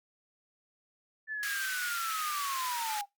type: linear sweep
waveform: sine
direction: down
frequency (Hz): 1760 to 795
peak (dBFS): -33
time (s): 1.27-3.06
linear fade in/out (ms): 50
type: high-pass noise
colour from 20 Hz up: pink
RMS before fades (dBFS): -38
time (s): 1.43-3.01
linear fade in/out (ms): 0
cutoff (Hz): 1200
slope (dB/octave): 96
effects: noise-tail reverb RT60 0.2 s tail -25 dB re dry + Opus 48 kbps